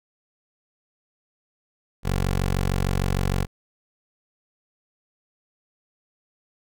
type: tone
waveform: 15% pulse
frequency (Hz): 46.58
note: F#1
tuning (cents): +12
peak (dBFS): -15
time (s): 2.03-3.47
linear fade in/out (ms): 50
effects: none